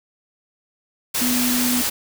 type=tone in noise; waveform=sine; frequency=246.9 Hz; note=B3; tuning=in tune; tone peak=-20 dBFS; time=1.21-1.82 s; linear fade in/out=10 ms; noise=white; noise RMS=-22 dBFS; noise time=1.14-1.9 s; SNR=-1 dB; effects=none